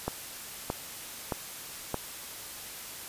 click train, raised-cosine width 1 ms, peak -15 dBFS, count 4, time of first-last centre 0.08-1.943 s, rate 1.61 Hz, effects white hiss -42 dBFS RMS until 3.08 s + resampled to 32000 Hz

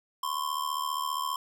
square ring-modulated tone, 1057 Hz, C6, 17 cents sharp, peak -27 dBFS, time 0.23-1.36 s, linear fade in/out 2 ms, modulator 37.5 Hz, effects none

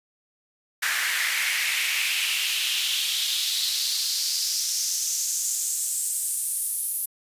pink noise with high-pass filter sweep, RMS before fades -26 dBFS, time 0.82-7.06 s, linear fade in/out 10 ms, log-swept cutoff 1700 to 11000 Hz, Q 3.2, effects resampled to 32000 Hz

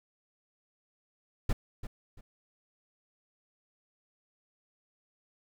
brown noise with echo, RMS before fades -26 dBFS, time 1.49-1.53 s, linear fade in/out 5 ms, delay 340 ms, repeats 2, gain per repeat -12 dB, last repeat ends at 2.21 s, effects none

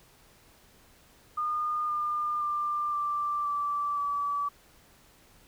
sine tone with pitch steps, 1218 / 1204 / 1190.2 / 1176.5 / 1163 / 1149.6 Hz, D#6 / D6 / D6 / D6 / D6 / D6, -37 / +43 / +23 / +3 / -17 / -37 cents, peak -27 dBFS, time 1.37-4.49 s, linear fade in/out 10 ms, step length 520 ms, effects pink hiss -59 dBFS RMS until 5.47 s

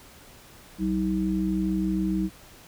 harmonic tone, 63.4 Hz, B1, 46 cents sharp, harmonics 1 / 3 / 5, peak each -34 / -25 / -27 dBFS, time 0.78-2.3 s, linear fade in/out 50 ms, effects pink hiss -50 dBFS RMS until 2.67 s

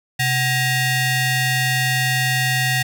sawtooth ring-modulated tone, 880 Hz, A5, in tune, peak -10 dBFS, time 0.19-2.83 s, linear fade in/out 10 ms, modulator 1010 Hz, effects none

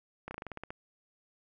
slowing click train, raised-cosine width 0.5 ms, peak -25 dBFS, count 10, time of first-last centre 0.28-0.705 s, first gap 30 ms, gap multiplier 1.11, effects none

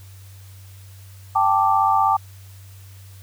sine chord, G suspended second, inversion none, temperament equal, 784 / 880 / 1174.7 Hz, G5 / A5 / D6, 0 / 0 / 0 cents, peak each -19 dBFS, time 1.35-2.17 s, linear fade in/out 10 ms, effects added 96 Hz sine -40 dBFS peak until 3.22 s + white hiss -51 dBFS RMS until 3.22 s

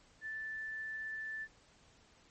sine tone, 1760 Hz, A6, in tune, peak -39 dBFS, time 0.21-1.48 s, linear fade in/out 50 ms, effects pink hiss -65 dBFS RMS until 2.3 s + MP3 32 kbps

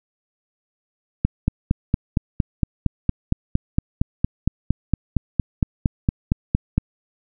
click train, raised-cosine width 5 ms, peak -4 dBFS, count 25, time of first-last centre 1.25-6.78 s, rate 4.34 Hz, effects none

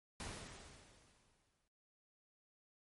pink noise with exponential decay, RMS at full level -45 dBFS, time 0.2-1.68 s, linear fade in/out 1 ms, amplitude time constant 320 ms, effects noise-tail reverb RT60 0.2 s tail -20 dB re dry + MP3 48 kbps

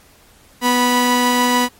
sawtooth tone pair together, 246.9 / 980.8 Hz, B3 / B5, 0 / -12 cents, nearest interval 2 octaves, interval 2388 cents, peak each -12 dBFS, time 0.61-1.69 s, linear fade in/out 50 ms, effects pink hiss -49 dBFS RMS until 1.79 s + MP3 64 kbps

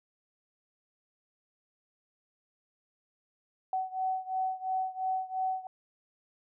sine beating tone pair, 752 / 754.9 Hz, F#5 / F#5, +28 / +35 cents, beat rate 2.9 Hz, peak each -32 / -34 dBFS, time 3.73-5.67 s, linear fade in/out 2 ms, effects none

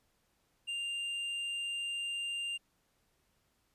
sine tone with hard clipping, 2794 Hz, F7, in tune, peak -36 dBFS, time 0.67-2.58 s, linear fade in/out 20 ms, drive 5 dB, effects pink hiss -75 dBFS RMS until 3.74 s + resampled to 32000 Hz

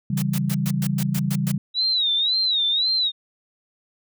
sine chord, C# diminished, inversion none, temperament equal, 138.59 / 164.81 / 196 Hz, C#3 / E3 / G3, 0 / 0 / 0 cents, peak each -24 / -26 / -24 dBFS, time 0.1-1.58 s, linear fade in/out 5 ms
white noise bursts, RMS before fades -31 dBFS, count 9, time 0.17-1.518 s, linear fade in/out 5 ms, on 52 ms, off 110 ms
sine tone with vibrato, 3843 Hz, B7, 48 cents flat, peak -18 dBFS, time 1.74-3.12 s, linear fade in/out 50 ms, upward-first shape sine, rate 1.9 Hz, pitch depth 140 cents each way
effects none

